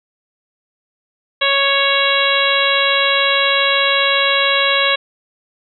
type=harmonic tone; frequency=554.4 Hz; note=C#5; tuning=in tune; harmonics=1 / 2 / 3 / 4 / 5 / 6 / 7; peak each=-20 / -20 / -20 / -20 / -20 / -20 / -20 dBFS; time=1.41-4.96 s; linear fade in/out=10 ms; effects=none